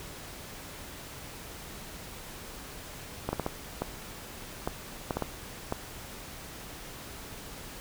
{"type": "clicks", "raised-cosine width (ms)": 1, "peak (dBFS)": -15, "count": 10, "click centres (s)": [3.29, 3.33, 3.397, 3.464, 3.82, 4.675, 5.108, 5.17, 5.223, 5.724], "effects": ["pink hiss -44 dBFS RMS until 7.8 s"]}